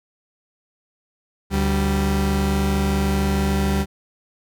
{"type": "tone pair together", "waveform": "35% pulse", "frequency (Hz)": [73.42, 195.73], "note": ["D2", "G3"], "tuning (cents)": [0, -2], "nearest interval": "octave + perfect fourth", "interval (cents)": 1698, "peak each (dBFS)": -19, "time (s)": [1.5, 3.86], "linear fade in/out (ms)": 50, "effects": []}